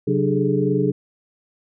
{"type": "tone cluster", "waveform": "sine", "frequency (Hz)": [136.2, 185.8, 296.9, 405.4, 428.6], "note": ["C#3", "F#3", "D4", "G#4", "A4"], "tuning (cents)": [-30, 7, 19, -42, -45], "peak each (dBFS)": -23, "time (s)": [0.07, 0.92], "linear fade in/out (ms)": 10, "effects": []}